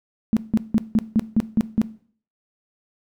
sine tone bursts, 220 Hz, A3, in tune, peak -13 dBFS, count 8, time 0.33-1.816 s, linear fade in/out 0 ms, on 37 ms, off 170 ms, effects noise-tail reverb RT60 0.5 s tail -17 dB re dry

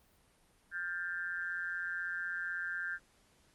sine tone with amplitude modulation, 1585 Hz, G6, 19 cents sharp, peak -31 dBFS, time 0.71-2.99 s, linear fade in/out 50 ms, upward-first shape sine, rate 176 Hz, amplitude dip 100%, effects pink hiss -68 dBFS RMS until 3.54 s + Opus 32 kbps

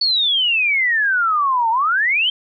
sine exponential two-way sweep, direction down then up, 4503 to 880 to 3200 Hz, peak -14 dBFS, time 0.01-2.3 s, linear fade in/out 5 ms, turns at 1.7 s, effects none

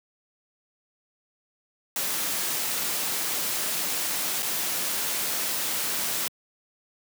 white noise with dropouts, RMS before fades -28 dBFS, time 1.96-6.28 s, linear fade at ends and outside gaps 2 ms, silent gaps 4.424-4.428 s, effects high-pass 150 Hz 12 dB/octave

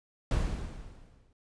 brown noise with exponential decay, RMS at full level -25 dBFS, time 0.31-1.33 s, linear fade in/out 2 ms, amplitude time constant 220 ms, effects resampled to 22050 Hz

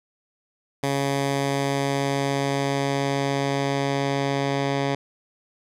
10% pulse tone with low-pass filter sweep, 139 Hz, C#3, 5 cents sharp, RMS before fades -24 dBFS, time 0.83-4.95 s, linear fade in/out 5 ms, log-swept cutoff 11000 to 4800 Hz, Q 0.77, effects none

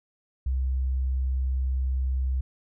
sine tone, 65 Hz, C2, 11 cents flat, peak -23 dBFS, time 0.46-2.41 s, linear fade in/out 5 ms, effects none

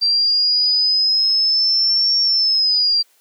sine linear two-way sweep, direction up then down, 4699 to 5500 to 4699 Hz, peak -13 dBFS, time 0.01-3.03 s, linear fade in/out 20 ms, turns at 2.2 s, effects white hiss -57 dBFS RMS until 3.2 s + high-pass 400 Hz 12 dB/octave

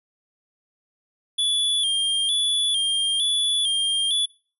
square tone with vibrato, 3317 Hz, G#7, 3 cents flat, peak -20 dBFS, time 1.38-4.26 s, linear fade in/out 10 ms, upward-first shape square, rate 1.1 Hz, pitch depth 61 cents each way, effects noise-tail reverb RT60 0.4 s tail -23 dB re dry + resampled to 32000 Hz

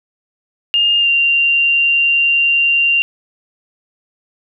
sine tone with pitch glide, 2822 to 2775 Hz, F7 to F7, +17 to -12 cents, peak -10 dBFS, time 0.74-3.02 s, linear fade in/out 0 ms, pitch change -29 cents, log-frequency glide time 0.99-1.08 s, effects none

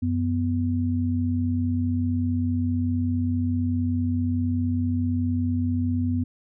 sine tone pair together, 93 / 248.3 Hz, F#2 / B3, +9 / +9 cents, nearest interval octave + perfect fourth, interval 1700 cents, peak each -24 dBFS, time 0.02-6.24 s, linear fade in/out 10 ms, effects none

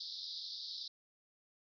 white band-pass noise, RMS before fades -45 dBFS, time 0-0.88 s, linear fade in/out 5 ms, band 3600 to 5100 Hz, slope 96 dB/octave, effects none

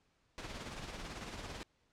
pink noise with tremolo, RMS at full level -43 dBFS, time 0.38-1.63 s, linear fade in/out 0 ms, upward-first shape sine, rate 18 Hz, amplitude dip 45%, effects pink hiss -75 dBFS RMS until 1.92 s + low-pass 6000 Hz 12 dB/octave

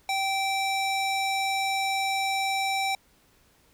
square tone with band-pass filter, 777 Hz, G5, 16 cents flat, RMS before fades -27 dBFS, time 0.09-2.95 s, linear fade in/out 2 ms, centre 3200 Hz, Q 0.51, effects pink hiss -62 dBFS RMS until 3.73 s

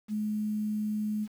sine tone with quantisation, 212.3 Hz, G#3, 38 cents sharp, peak -28 dBFS, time 0.08-1.28 s, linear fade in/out 50 ms, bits 9, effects none

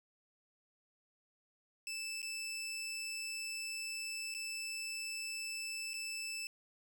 20% pulse tone with dropouts, 2637 Hz, E7, in tune, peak -35 dBFS, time 1.87-6.47 s, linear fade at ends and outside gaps 1 ms, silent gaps 2.218-2.228 / 4.341-4.348 / 5.934-5.94 s, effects none

